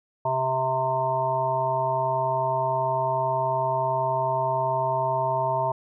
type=harmonic tone; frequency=130.81 Hz; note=C3; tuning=in tune; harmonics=1 / 3 / 5 / 7 / 8; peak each=-32 / -35 / -26 / -25 / -32 dBFS; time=0.25-5.72 s; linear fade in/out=5 ms; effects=none